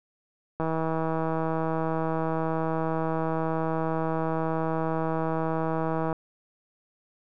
click train, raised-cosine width 1 ms, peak -15 dBFS, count 891, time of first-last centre 0.6-6.128 s, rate 161 Hz, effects none

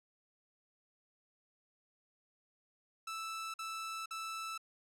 sawtooth tone bursts, 1318.5 Hz, E6, in tune, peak -36 dBFS, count 3, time 3.07-4.578 s, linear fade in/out 5 ms, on 470 ms, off 49 ms, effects low-pass 11000 Hz 12 dB/octave

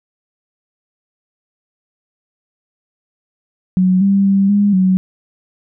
sine tone with pitch steps, 184.8 / 197.2 / 196 / 203.6 / 186.8 Hz, F#3 / G3 / G3 / G#3 / F#3, -2 / +11 / 0 / -34 / +17 cents, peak -9 dBFS, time 3.77-4.97 s, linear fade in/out 0 ms, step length 240 ms, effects none

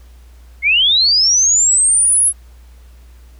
sine linear sweep, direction up, 2093 to 10930 Hz, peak -9 dBFS, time 0.62-2.33 s, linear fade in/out 50 ms, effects added 60 Hz sine -38 dBFS peak until 3.39 s + pink hiss -53 dBFS RMS until 3.39 s

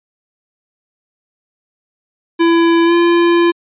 square tone with pitch glide, 335.1 to 342.5 Hz, E4 to F4, +29 to -34 cents, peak -9 dBFS, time 2.39-3.52 s, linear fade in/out 20 ms, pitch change +37 cents, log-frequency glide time 2.85-2.93 s, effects resampled to 8000 Hz

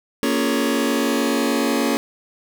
sawtooth chord, Bb minor seventh, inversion none, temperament just, 233.1 / 279.7 / 349.6 / 419.5 Hz, Bb3 / Db4 / F4 / Ab4, 0 / +16 / +2 / +17 cents, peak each -18 / -17 / -22 / -22 dBFS, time 0.23-1.97 s, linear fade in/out 0 ms, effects none

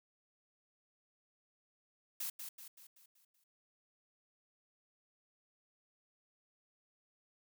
blue noise with echo, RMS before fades -40 dBFS, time 2.2-2.3 s, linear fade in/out 5 ms, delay 190 ms, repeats 6, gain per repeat -6 dB, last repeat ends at 3.44 s, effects none

